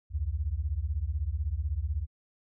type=beating tone pair; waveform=sine; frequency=66.5 / 82.5 Hz; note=C2 / E2; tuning=+29 / +2 cents; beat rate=16 Hz; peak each=-31 dBFS; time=0.1-2.07 s; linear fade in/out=50 ms; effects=none